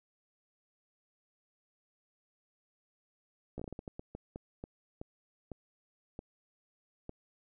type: slowing click train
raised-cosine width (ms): 2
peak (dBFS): -28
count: 16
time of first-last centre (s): 3.58-7.094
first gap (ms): 15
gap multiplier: 1.34
effects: none